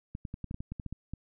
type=clicks; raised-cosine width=5 ms; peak=-25 dBFS; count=12; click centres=0.151 / 0.252 / 0.341 / 0.443 / 0.511 / 0.544 / 0.605 / 0.72 / 0.798 / 0.863 / 0.926 / 1.136 s; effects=none